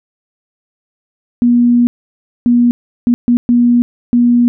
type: tone bursts at uneven times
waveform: sine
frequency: 240.7 Hz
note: B3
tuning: 44 cents flat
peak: -6 dBFS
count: 6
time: 1.42-1.87 / 2.46-2.71 / 3.07-3.14 / 3.28-3.37 / 3.49-3.82 / 4.13-4.48 s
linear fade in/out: 0 ms
effects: none